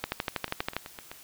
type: two click trains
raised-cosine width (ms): 0.3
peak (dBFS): -12 / -23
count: 10 / 6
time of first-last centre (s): 0.04-0.766 / 0.48-1.115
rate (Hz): 12.4 / 7.87
effects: white hiss -51 dBFS RMS until 1.23 s